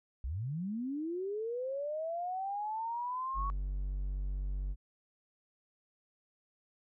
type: linear sweep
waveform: sine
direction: up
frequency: 54.7 to 1122 Hz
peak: -34 dBFS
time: 0.24-3.5 s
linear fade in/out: 0 ms
type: tone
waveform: triangle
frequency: 47.86 Hz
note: G1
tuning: 41 cents flat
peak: -31 dBFS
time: 3.34-4.76 s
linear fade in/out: 50 ms
effects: none